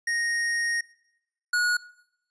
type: tone pair in turn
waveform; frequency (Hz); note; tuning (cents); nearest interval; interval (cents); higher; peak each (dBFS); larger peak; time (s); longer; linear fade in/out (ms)
square; 1864.7 / 1452.7; A#6 / F#6; 0 / -32; major third; 432; first; -25 / -22; second; 0.07-0.81 / 1.53-1.77; first; 5
effects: noise-tail reverb RT60 0.8 s tail -20 dB re dry + resampled to 22050 Hz